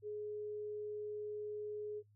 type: tone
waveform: sine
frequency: 420 Hz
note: G#4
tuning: 19 cents sharp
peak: -40 dBFS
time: 0.02-2.03 s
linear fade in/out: 50 ms
effects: noise-tail reverb RT60 0.1 s tail -23 dB re dry + added 104 Hz sine -65 dBFS peak until 2.15 s